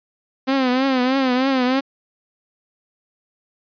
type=tone with vibrato; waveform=sawtooth; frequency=260.1 Hz; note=C4; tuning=10 cents flat; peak=-12 dBFS; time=0.47-1.81 s; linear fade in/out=20 ms; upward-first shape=triangle; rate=3.2 Hz; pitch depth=100 cents each way; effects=resampled to 11025 Hz